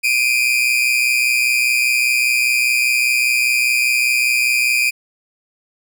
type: tone pair together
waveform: 40% pulse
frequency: 2364 / 2489 Hz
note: D7 / D#7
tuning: +11 / 0 cents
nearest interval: minor second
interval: 89 cents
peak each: -16 dBFS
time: 0.03-4.91 s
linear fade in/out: 20 ms
effects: none